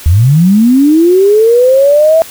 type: linear sweep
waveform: sine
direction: up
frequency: 73.7 to 659.3 Hz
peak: -3 dBFS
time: 0.06-2.22 s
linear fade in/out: 0 ms
effects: white hiss -30 dBFS RMS until 2.3 s